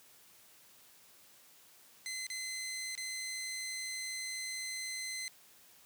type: tone with dropouts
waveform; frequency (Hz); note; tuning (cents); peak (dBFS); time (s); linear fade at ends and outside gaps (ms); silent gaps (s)
15% pulse; 2052; C7; -34; -32; 2.06-5.28; 0; 2.267-2.301 / 2.952-2.977
effects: white hiss -61 dBFS RMS until 5.85 s + high-pass 80 Hz 12 dB/octave